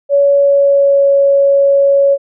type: tone with pitch glide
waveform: sine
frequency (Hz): 564 to 557.2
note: C#5 to C#5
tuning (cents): +30 to +9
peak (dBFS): -6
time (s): 0.09-2.18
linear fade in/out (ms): 50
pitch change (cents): -21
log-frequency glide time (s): 0.19-1.09
effects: none